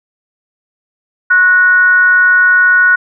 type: tone with frequency modulation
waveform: sine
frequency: 1469 Hz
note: F#6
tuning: 13 cents flat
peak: -5 dBFS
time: 1.3-2.96 s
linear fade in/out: 10 ms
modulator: 381 Hz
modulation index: 0.35
effects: none